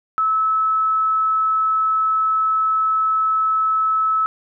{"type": "tone", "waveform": "sine", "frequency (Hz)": 1300, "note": "E6", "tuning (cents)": -24, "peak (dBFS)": -15, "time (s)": [0.18, 4.26], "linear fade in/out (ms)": 0, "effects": []}